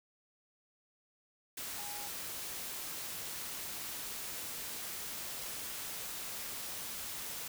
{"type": "tone in noise", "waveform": "sine", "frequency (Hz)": 823, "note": "G#5", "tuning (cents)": -16, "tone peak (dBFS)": -48, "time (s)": [1.78, 2.08], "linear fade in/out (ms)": 5, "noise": "white", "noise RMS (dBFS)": -42, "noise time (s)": [1.57, 7.48], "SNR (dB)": -9, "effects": []}